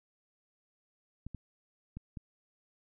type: clicks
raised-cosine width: 5 ms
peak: -29 dBFS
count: 4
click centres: 1.266 / 1.347 / 1.97 / 2.172 s
effects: none

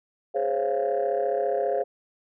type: chord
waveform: sine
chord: Db major seventh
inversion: second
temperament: just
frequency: 415.8 / 519.7 / 554.4 / 693 Hz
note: Ab4 / C5 / Db5 / F5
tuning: +2 / -12 / 0 / -14 cents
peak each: -27 dBFS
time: 0.34-1.84 s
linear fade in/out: 20 ms
effects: tanh soft clip ceiling -16 dBFS

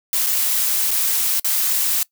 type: noise with dropouts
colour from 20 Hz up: blue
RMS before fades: -19 dBFS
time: 0.13-2.03 s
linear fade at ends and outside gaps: 1 ms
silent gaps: 0.263-0.267 / 0.908-0.913 / 1.397-1.445 s
effects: noise-tail reverb RT60 0.1 s tail -22 dB re dry

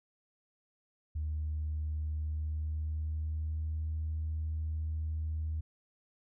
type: tone with pitch glide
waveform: sine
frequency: 76.7 to 78.49 Hz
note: D#2 to D#2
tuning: -24 to +16 cents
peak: -31 dBFS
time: 1.15-5.61 s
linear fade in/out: 10 ms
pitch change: +40 cents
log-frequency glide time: 2.14-3.88 s
effects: tanh soft clip ceiling -28 dBFS

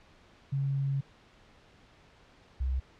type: tone pair in turn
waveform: sine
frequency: 137.7 / 64.99 Hz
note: C#3 / C2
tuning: -11 / -11 cents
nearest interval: octave + minor second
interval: 1300 cents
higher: first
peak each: -27 dBFS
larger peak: neither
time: 0.52-1.01 / 2.6-2.8 s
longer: first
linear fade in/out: 10 ms
effects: pink hiss -59 dBFS RMS until 2.99 s + low-pass 4000 Hz 12 dB/octave

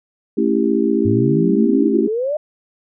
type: chord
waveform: sine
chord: A dominant seventh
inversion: none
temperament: just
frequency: 220 / 275 / 330 / 396 Hz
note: A3 / C#4 / E4 / G4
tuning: 0 / -14 / +2 / +18 cents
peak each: -19 dBFS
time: 0.37-2.08 s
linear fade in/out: 10 ms
type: exponential sweep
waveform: sine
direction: up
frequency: 100.3 to 622.3 Hz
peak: -17 dBFS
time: 1.05-2.37 s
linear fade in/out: 5 ms
effects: none

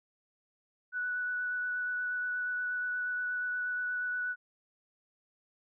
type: tone with vibrato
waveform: sine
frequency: 1480 Hz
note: F#6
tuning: in tune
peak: -31 dBFS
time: 0.92-4.36 s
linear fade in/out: 50 ms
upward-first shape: sine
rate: 8.4 Hz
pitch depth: 11 cents each way
effects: none

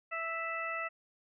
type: harmonic tone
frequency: 659.3 Hz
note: E5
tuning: in tune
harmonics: 1 / 2 / 3 / 4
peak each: -42 / -38 / -39 / -41 dBFS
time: 0.11-0.89 s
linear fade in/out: 20 ms
effects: none

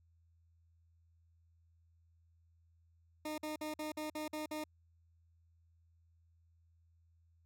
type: tone bursts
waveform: 20% pulse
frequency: 306.3 Hz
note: D#4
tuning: 27 cents flat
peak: -34 dBFS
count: 8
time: 3.25-4.64 s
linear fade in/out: 5 ms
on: 130 ms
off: 50 ms
effects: added 83 Hz sine -67 dBFS peak until 7.45 s

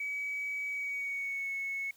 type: tone with pitch glide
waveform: sine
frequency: 2276 to 2200 Hz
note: C#7 to C#7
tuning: +45 to -14 cents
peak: -32 dBFS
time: 0-1.91 s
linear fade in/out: 5 ms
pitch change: -59 cents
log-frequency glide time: 0.69-1.52 s
effects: tanh soft clip ceiling -29 dBFS + white hiss -63 dBFS RMS until 1.96 s

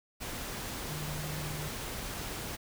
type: tone in noise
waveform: sine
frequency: 151.1 Hz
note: D3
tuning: 50 cents sharp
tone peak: -38 dBFS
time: 0.89-1.69 s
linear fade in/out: 20 ms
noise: pink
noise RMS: -39 dBFS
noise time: 0.2-2.57 s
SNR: -2 dB
effects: none

